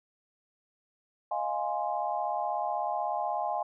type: chord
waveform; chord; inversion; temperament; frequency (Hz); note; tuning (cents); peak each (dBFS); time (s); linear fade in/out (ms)
sine; F minor seventh; third; equal; 622.3 / 698.5 / 830.6 / 1046.5; Eb5 / F5 / Ab5 / C6; 0 / 0 / 0 / 0; -36 / -33 / -32 / -37; 1.31-3.63; 5
effects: none